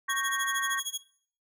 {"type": "chord", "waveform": "sine", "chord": "G diminished", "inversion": "second", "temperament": "equal", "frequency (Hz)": [1108.7, 1568, 1864.7], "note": ["Db6", "G6", "Bb6"], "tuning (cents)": [0, 0, 0], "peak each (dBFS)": [-32, -34, -32], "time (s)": [0.08, 0.8], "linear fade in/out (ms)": 10}
{"type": "tone with tremolo", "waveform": "20% pulse", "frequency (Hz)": 3322, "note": "G#7", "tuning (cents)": 0, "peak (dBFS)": -24, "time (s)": [0.09, 0.98], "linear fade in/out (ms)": 10, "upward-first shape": "sine", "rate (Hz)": 13, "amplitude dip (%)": 100}
{"effects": ["noise-tail reverb RT60 0.5 s tail -17 dB re dry"]}